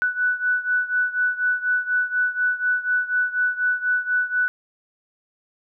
sine beating tone pair, 1485 / 1489.1 Hz, F#6 / F#6, +6 / +11 cents, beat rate 4.1 Hz, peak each -21 / -24 dBFS, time 0.02-4.48 s, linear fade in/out 0 ms, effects none

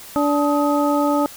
harmonic tone with a mistuned harmonic, 290.3 Hz, D4, 20 cents flat, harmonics 1 / 2 / 3 / 4, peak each -18 / -21 / -23 / -24 dBFS, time 0.16-1.26 s, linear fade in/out 0 ms, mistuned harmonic 4, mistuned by +140 cents, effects white hiss -39 dBFS RMS until 1.36 s

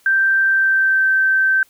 sine tone with pitch glide, 1568 to 1551.8 Hz, G6 to G6, 0 to -18 cents, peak -12 dBFS, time 0.06-1.63 s, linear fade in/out 2 ms, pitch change -18 cents, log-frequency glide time 0.46-1.07 s, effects white hiss -55 dBFS RMS until 1.69 s

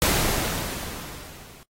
pink noise with level ramp, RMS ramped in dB -19 to -49 dBFS, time 0.02-1.63 s, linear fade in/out 0 ms, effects noise-tail reverb RT60 0.1 s tail -23 dB re dry + AAC 48 kbps

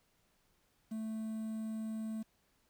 triangle tone with quantisation, 220 Hz, A3, in tune, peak -35 dBFS, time 0.91-2.23 s, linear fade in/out 10 ms, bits 10, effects pink hiss -74 dBFS RMS until 2.69 s

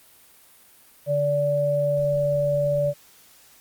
sine tone pair together, 145.19 / 580 Hz, D3 / D5, -19 / -22 cents, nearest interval 2 octaves, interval 2397 cents, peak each -26 / -20 dBFS, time 1.06-2.94 s, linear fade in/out 50 ms, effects white hiss -53 dBFS RMS until 3.6 s + Opus 32 kbps

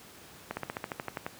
slowing click train, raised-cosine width 0.5 ms, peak -18 dBFS, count 11, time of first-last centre 0.51-1.265 s, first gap 60 ms, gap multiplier 1.05, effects pink hiss -51 dBFS RMS until 1.39 s + high-pass 100 Hz 12 dB/octave

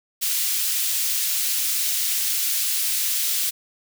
white high-pass noise, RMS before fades -23 dBFS, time 0.21-3.51 s, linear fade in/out 20 ms, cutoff 2800 Hz, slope 12 dB/octave, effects none

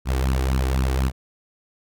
sawtooth tone with flanger, 65.41 Hz, C2, in tune, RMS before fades -21 dBFS, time 0.05-1.12 s, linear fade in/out 50 ms, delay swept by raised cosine 0.7 to 2.7 ms, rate 4 Hz, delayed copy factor +0.7, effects none

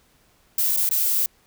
violet noise with dropouts, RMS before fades -21 dBFS, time 0.58-1.26 s, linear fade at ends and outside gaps 2 ms, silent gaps 0.765-0.772 / 0.891-0.911 s, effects pink hiss -60 dBFS RMS until 1.46 s

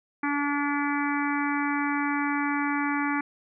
harmonic tone, 287.6 Hz, D4, 36 cents flat, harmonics 1 / 3 / 4 / 5 / 6 / 7 / 8, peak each -27 / -32 / -33 / -34 / -35 / -35 / -36 dBFS, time 0.23-3.21 s, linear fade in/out 5 ms, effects none

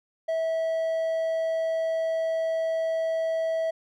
triangle tone, 650 Hz, E5, 24 cents flat, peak -22 dBFS, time 0.28-3.71 s, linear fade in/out 10 ms, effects none

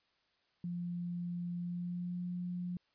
sine tone with pitch glide, 174.61 to 177.76 Hz, F3 to F3, 0 to +31 cents, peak -36 dBFS, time 0.64-2.77 s, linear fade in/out 2 ms, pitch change +31 cents, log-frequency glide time 1.58-2.23 s, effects white hiss -75 dBFS RMS until 2.94 s + resampled to 11025 Hz

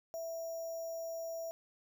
sine tone with sample-and-hold, 659.3 Hz, E5, in tune, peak -38 dBFS, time 0.14-1.51 s, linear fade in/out 0 ms, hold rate 6300 Hz, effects none

